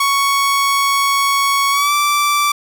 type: tone with pitch glide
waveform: sawtooth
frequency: 1112 to 1167.3 Hz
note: C#6 to D6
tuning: +5 to -11 cents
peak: -9 dBFS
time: 0-2.52 s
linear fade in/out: 5 ms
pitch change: +84 cents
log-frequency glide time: 1.71-1.93 s
effects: none